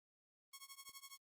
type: tone with tremolo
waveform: 5% pulse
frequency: 1095 Hz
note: C#6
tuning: 22 cents flat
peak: -38 dBFS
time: 0.53-1.18 s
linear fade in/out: 5 ms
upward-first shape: triangle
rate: 12 Hz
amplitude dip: 100%
effects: Opus 24 kbps